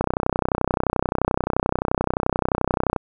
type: click train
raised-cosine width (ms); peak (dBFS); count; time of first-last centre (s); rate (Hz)
1; -5; 94; 0.01-2.962; 31.5
effects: none